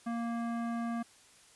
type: tone with low-pass filter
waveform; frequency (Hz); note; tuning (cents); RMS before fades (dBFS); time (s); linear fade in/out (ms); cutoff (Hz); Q
square; 233.1; A#3; 0; -35; 0.06-1.03; 10; 1400; 1.3
effects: white hiss -60 dBFS RMS until 1.55 s + resampled to 24000 Hz